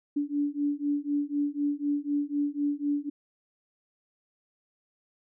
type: beating tone pair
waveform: sine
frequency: 287.3 / 291.3 Hz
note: D4 / D4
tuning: -38 / -14 cents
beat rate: 4 Hz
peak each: -29 dBFS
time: 0.16-3.1 s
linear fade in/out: 10 ms
effects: none